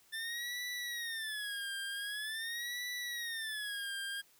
25% pulse tone with vibrato, 1771 Hz, A6, 11 cents sharp, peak -34 dBFS, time 0.12-4.22 s, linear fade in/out 20 ms, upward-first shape sine, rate 0.45 Hz, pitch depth 180 cents each way, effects white hiss -66 dBFS RMS until 4.39 s

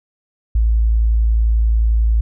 sine tone, 55.6 Hz, A1, 19 cents sharp, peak -11 dBFS, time 0.55-2.21 s, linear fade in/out 5 ms, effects none

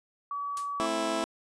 sine tone, 1141 Hz, C#6, 50 cents sharp, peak -31 dBFS, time 0.31-0.86 s, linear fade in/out 2 ms
blue noise with exponential decay, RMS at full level -34 dBFS, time 0.57-0.74 s, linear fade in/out 0 ms, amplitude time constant 35 ms
15% pulse chord, A minor, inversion none, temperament just, 220 / 264 / 330 Hz, A3 / C4 / E4, 0 / +16 / +2 cents, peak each -29 / -29 / -24 dBFS, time 0.8-1.24 s, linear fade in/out 0 ms
effects resampled to 22050 Hz

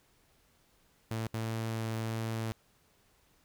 sawtooth tone bursts at uneven times, 112.3 Hz, A2, 36 cents sharp, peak -29 dBFS, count 2, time 1.11-1.27 / 1.34-2.52 s, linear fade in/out 0 ms, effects pink hiss -68 dBFS RMS until 3.44 s

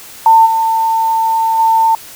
sine tone with level steps, 898 Hz, A5, 35 cents sharp, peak -3 / -10 / -7 dBFS, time 0.26-1.95 s, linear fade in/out 2 ms, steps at 0.45 / 1.58 s, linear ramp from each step 20 ms, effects white hiss -34 dBFS RMS until 2.15 s

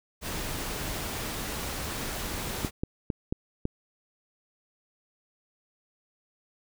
pink noise, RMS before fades -34 dBFS, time 0.21-2.71 s, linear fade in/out 50 ms
clicks, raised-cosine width 3 ms, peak -15 dBFS, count 5, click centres 2.648 / 2.835 / 3.102 / 3.325 / 3.654 s
effects none

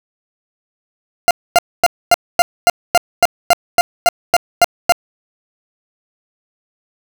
40% pulse tone bursts, 698.5 Hz, F5, in tune, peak -5 dBFS, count 14, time 1.28-4.922 s, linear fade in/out 0 ms, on 28 ms, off 250 ms, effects none

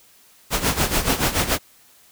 pink noise with tremolo, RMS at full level -18 dBFS, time 0.5-1.59 s, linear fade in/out 50 ms, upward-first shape sine, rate 7 Hz, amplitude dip 75%, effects white hiss -53 dBFS RMS until 2.11 s

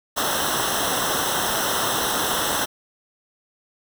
pink noise with comb filter, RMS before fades -23 dBFS, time 0.16-2.66 s, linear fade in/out 20 ms, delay 0.43 ms, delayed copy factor -0.95, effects none

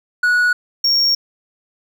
triangle tone pair in turn, 1464 / 5538 Hz, F#6 / F8, -19 / -15 cents, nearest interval octave + major seventh, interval 2304 cents, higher second, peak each -10 / -11 dBFS, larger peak first, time 0.23-0.53 / 0.84-1.15 s, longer second, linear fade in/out 5 ms, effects none

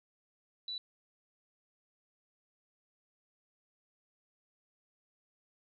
sine tone, 3957 Hz, B7, 3 cents sharp, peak -37 dBFS, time 0.68-0.78 s, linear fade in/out 2 ms, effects none

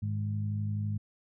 harmonic tone, 51.91 Hz, G#1, in tune, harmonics 2 / 3 / 4, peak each -30 / -42 / -38 dBFS, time 0.02-0.98 s, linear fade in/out 10 ms, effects none

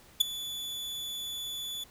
40% pulse tone with ADSR envelope, 3458 Hz, A7, 31 cents flat, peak -15 dBFS, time 0.2-1.84 s, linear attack 12 ms, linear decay 7 ms, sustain -19 dB, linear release 6 ms, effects pink hiss -57 dBFS RMS until 1.9 s

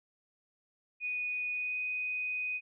sine tone with pitch glide, 2476 to 2495 Hz, D#7 to D#7, -9 to +4 cents, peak -32 dBFS, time 1-2.61 s, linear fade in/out 50 ms, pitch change +13 cents, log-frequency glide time 1.53-1.77 s, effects none

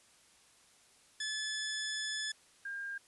15% pulse / sine tone pair in turn, 1726 / 1606.6 Hz, A6 / G6, -34 / +42 cents, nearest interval minor second, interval 124 cents, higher first, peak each -29 / -38 dBFS, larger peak first, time 1.2-2.32 / 2.65-2.98 s, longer first, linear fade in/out 5 ms, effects white hiss -64 dBFS RMS until 3.07 s + resampled to 24000 Hz

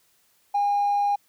sine tone with hard clipping, 813 Hz, G#5, 37 cents flat, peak -20 dBFS, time 0.54-1.16 s, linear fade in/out 10 ms, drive 1 dB, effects white hiss -64 dBFS RMS until 1.28 s

